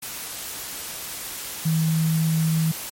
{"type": "tone in noise", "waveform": "sine", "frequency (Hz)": 160.3, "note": "E3", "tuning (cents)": -48, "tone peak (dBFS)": -18, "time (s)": [1.65, 2.72], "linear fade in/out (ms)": 10, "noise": "white", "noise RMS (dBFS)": -33, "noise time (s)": [0.02, 2.9], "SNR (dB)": 12, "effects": ["MP3 64 kbps"]}